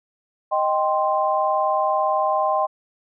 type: chord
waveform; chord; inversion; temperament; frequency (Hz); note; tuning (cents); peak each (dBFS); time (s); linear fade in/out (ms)
sine; C minor; first; equal; 622.3 / 784 / 1046.5; Eb5 / G5 / C6; 0 / 0 / 0; -22; 0.51-2.67; 20
effects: none